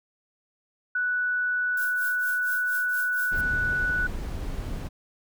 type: tone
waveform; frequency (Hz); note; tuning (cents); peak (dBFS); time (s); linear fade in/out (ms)
sine; 1480; F#6; 0; -23; 0.95-4.07; 5
type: noise with tremolo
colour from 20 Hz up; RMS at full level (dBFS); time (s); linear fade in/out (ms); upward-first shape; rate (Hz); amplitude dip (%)
violet; -36; 1.77-3.41; 2; triangle; 4.3; 90
type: noise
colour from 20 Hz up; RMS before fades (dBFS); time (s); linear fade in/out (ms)
brown; -32; 3.31-4.89; 20
effects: none